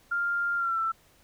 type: tone with pitch glide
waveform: sine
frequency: 1398 to 1333.3 Hz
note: F6 to E6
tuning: +1 to +19 cents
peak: -25 dBFS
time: 0.11-0.92 s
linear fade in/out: 10 ms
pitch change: -82 cents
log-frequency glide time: 0.56-0.8 s
effects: pink hiss -61 dBFS RMS until 1.23 s